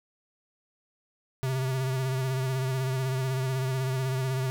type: tone with vibrato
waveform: square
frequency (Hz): 131.1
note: C3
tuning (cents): +4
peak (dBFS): -27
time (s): 1.43-4.5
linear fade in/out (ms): 0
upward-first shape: sine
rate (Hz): 16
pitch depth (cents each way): 39
effects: none